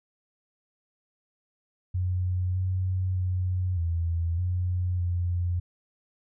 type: tone with pitch steps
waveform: sine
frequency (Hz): 91 / 92.8 / 91.5 / 84 / 90 / 88.1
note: F#2 / F#2 / F#2 / E2 / F#2 / F2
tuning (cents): -28 / +6 / -19 / +33 / -47 / +16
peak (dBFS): -24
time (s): 1.94-5.6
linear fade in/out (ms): 10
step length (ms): 610
effects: none